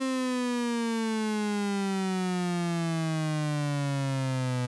35% pulse exponential sweep, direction down, 265.6 to 123.47 Hz, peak -25 dBFS, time 0-4.67 s, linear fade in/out 20 ms, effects resampled to 24000 Hz

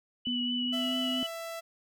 sine tone with vibrato, 2960 Hz, F#7, in tune, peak -31 dBFS, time 0.25-1.27 s, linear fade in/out 10 ms, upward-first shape sine, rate 4.4 Hz, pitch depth 21 cents each way
sine tone with pitch glide, 244.6 to 255.3 Hz, B3 to C4, -16 to -42 cents, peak -31 dBFS, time 0.27-1.23 s, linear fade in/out 0 ms, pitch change +74 cents, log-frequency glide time 0.54-0.93 s
sawtooth tone, 664 Hz, E5, 12 cents sharp, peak -33 dBFS, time 0.72-1.61 s, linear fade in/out 20 ms
effects none

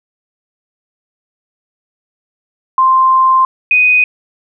sine tone pair in turn, 1046.5 / 2494 Hz, C6 / D#7, 0 / +3 cents, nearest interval octave + minor third, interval 1503 cents, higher second, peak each -6 dBFS, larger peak neither, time 2.78-3.45 / 3.71-4.04 s, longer first, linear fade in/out 2 ms, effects none

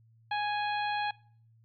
harmonic tone, 831 Hz, G#5, 1 cent sharp, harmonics 1 / 2 / 3 / 4 / 5, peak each -30 / -36 / -40 / -42 / -44 dBFS, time 0.31-1.11 s, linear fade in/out 5 ms, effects noise-tail reverb RT60 0.5 s tail -22 dB re dry + added 113 Hz sine -59 dBFS peak until 1.64 s

